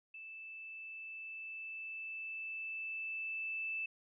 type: tone with level ramp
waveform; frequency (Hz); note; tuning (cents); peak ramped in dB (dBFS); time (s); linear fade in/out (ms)
sine; 2637; E7; 0; -47 to -36; 0.14-3.86; 5
effects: none